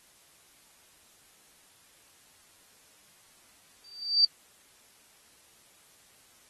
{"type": "tone with exponential growth", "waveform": "sine", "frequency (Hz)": 4644, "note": "D8", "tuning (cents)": -20, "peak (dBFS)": -15, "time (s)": [3.84, 4.25], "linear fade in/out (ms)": 5, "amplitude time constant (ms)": 88, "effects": ["white hiss -60 dBFS RMS until 6.49 s", "AAC 32 kbps"]}